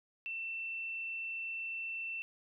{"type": "tone", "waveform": "sine", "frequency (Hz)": 2683, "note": "E7", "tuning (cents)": 30, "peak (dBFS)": -37, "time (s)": [0.26, 2.22], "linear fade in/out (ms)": 0, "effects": []}